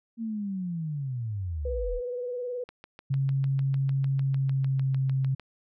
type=linear sweep; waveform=sine; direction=down; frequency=232.5 to 30.87 Hz; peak=-29 dBFS; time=0.17-2.01 s; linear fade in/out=50 ms
type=tone with vibrato; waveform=sine; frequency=492.8 Hz; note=B4; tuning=4 cents flat; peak=-30 dBFS; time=1.65-2.64 s; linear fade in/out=5 ms; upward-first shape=sine; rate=19 Hz; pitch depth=35 cents each way
type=click train; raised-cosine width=0.3 ms; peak=-28 dBFS; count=19; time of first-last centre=2.69-5.397 s; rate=6.65 Hz
type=tone with pitch glide; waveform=sine; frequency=136.1 to 133.61 Hz; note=C#3 to C3; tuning=-31 to +37 cents; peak=-23 dBFS; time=3.1-5.35 s; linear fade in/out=10 ms; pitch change=-32 cents; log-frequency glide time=4.2-4.97 s
effects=none